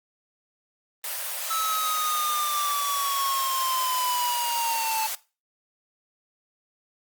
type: high-pass noise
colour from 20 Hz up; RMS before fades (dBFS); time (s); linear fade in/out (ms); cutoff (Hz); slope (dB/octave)
white; -31; 1.04-5.15; 2; 500; 96
type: linear sweep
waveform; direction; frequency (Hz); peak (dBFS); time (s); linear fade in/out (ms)
square; down; 1309 to 876; -26; 1.5-5.07; 10
effects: noise-tail reverb RT60 0.3 s tail -18 dB re dry + Opus 32 kbps